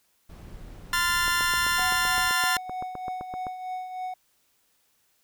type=noise; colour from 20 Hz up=brown; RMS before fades=-42 dBFS; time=0.29-2.32 s; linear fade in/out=10 ms
type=chord; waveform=sawtooth; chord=F major; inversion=second; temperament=equal with one note detuned; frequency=1027.9 / 1396.9 / 1760 Hz; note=C6 / F6 / A6; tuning=-31 / 0 / 0 cents; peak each=-24 / -23 / -23 dBFS; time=0.93-2.57 s; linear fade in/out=2 ms
type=click train; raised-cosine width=1 ms; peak=-22 dBFS; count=18; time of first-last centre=1.28-3.468 s; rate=7.77 Hz
type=tone with tremolo; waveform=triangle; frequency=740 Hz; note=F#5; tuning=in tune; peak=-27 dBFS; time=1.78-4.14 s; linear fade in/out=5 ms; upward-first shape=triangle; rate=3.2 Hz; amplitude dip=60%
effects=white hiss -68 dBFS RMS until 5.23 s